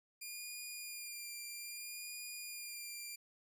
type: tone with vibrato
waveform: 10% pulse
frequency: 2410 Hz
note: D7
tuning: 44 cents sharp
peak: -36 dBFS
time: 0.21-3.16 s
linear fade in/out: 10 ms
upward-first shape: sine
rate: 0.62 Hz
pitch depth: 23 cents each way
effects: none